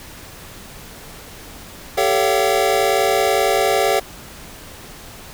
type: tone cluster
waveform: square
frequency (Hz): 394.4 / 445 / 562 / 684 / 762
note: G4 / A4 / C#5 / F5 / G5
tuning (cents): +11 / +20 / +24 / -36 / -49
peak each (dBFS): -22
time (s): 1.97-4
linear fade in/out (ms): 10
effects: pink hiss -38 dBFS RMS until 5.33 s